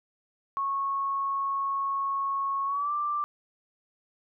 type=tone with pitch glide; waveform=sine; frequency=1100 to 1179 Hz; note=C#6 to D6; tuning=-14 to +6 cents; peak=-26 dBFS; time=0.57-3.24 s; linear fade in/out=0 ms; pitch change=+120 cents; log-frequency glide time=2.66-2.92 s; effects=none